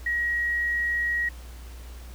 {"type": "tone", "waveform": "sine", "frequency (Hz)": 1900, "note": "A#6", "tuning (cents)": 33, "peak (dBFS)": -23, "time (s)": [0.06, 1.29], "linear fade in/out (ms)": 5, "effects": ["added 60 Hz sine -39 dBFS peak until 2.14 s", "pink hiss -50 dBFS RMS until 2.14 s"]}